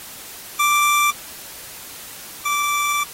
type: tone pair in turn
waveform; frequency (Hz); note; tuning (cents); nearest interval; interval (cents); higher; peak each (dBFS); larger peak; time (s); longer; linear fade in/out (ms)
25% pulse; 1174.7 / 1167.9; D6 / D6; 0 / -10; unison; 10; first; -11 / -15; first; 0.59-1.11 / 2.45-3.04; second; 10
effects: white hiss -37 dBFS RMS until 3.13 s + AAC 48 kbps